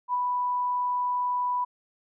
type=tone with ADSR envelope; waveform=sine; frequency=987.8 Hz; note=B5; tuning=in tune; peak=-22 dBFS; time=0.08-1.65 s; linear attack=55 ms; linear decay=26 ms; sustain=-2 dB; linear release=14 ms; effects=none